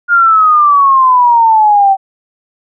sine exponential sweep, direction down, 1425 to 766 Hz, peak -4 dBFS, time 0.08-1.97 s, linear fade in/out 50 ms, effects none

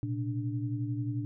sine tone cluster, 116.9 / 128.2 / 293 Hz, A#2 / C3 / D4, +5 / -35 / -4 cents, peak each -32 / -38 / -36 dBFS, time 0.03-1.25 s, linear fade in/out 0 ms, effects none

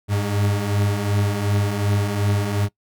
40% pulse beating tone pair, 100 / 102.7 Hz, G2 / G#2, +35 / -19 cents, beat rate 2.7 Hz, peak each -24 / -19 dBFS, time 0.08-2.69 s, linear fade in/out 50 ms, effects noise-tail reverb RT60 0.1 s tail -21 dB re dry

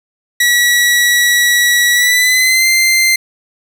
sawtooth tone with pitch glide, 1934 to 2085 Hz, B6 to C7, -37 to -7 cents, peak -5 dBFS, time 0.4-3.16 s, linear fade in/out 5 ms, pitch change +130 cents, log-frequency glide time 1.92-2.67 s, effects none

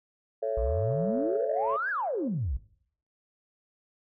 sine chord, A major, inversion none, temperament equal with one note detuned, 440 / 554.4 / 668.5 Hz, A4 / C#5 / E5, 0 / 0 / +24 cents, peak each -31 / -29 / -33 dBFS, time 0.42-1.77 s, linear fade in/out 10 ms
sine exponential two-way sweep, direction up then down, 52.4 to 1710 to 52.4 Hz, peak -27 dBFS, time 0.57-2.57 s, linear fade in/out 5 ms, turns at 1.9 s
sine tone with exponential growth, 538 Hz, C5, 48 cents sharp, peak -33 dBFS, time 1.72-2.28 s, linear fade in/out 5 ms, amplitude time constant 120 ms
effects noise-tail reverb RT60 0.6 s tail -17 dB re dry + tanh soft clip ceiling -17 dBFS

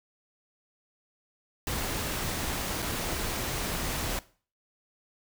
pink noise with dropouts, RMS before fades -32 dBFS, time 1.67-4.19 s, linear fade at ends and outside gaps 1 ms, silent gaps 2.821-2.825 s, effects noise-tail reverb RT60 0.4 s tail -18 dB re dry

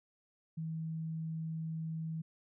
sine tone, 160.9 Hz, E3, 42 cents flat, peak -36 dBFS, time 0.57-2.22 s, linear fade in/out 10 ms, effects none

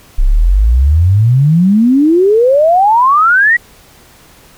sine exponential sweep, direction up, 30.56 to 1956 Hz, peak -5 dBFS, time 0.18-3.57 s, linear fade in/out 10 ms, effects pink hiss -42 dBFS RMS until 4.57 s

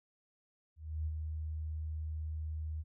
sine tone with ADSR envelope, 78 Hz, D#2, 5 cents sharp, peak -32 dBFS, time 0.76-2.84 s, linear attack 300 ms, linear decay 48 ms, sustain -4 dB, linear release 37 ms, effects none

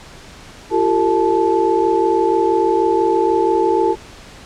sine tone cluster, 342.2 / 388.4 / 452.6 / 871 Hz, F4 / G4 / A4 / A5, -35 / -16 / +49 / -18 cents, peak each -18 dBFS, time 0.7-3.96 s, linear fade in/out 50 ms, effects pink hiss -39 dBFS RMS until 4.45 s + low-pass 7000 Hz 12 dB/octave

